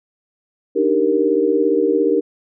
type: chord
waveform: sine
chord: Eb major seventh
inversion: third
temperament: equal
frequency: 293.7 / 311.1 / 392 / 466.2 Hz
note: D4 / Eb4 / G4 / Bb4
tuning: 0 / 0 / 0 / 0 cents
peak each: -22 / -20 / -18 / -17 dBFS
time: 0.75-2.21 s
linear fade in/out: 20 ms
effects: none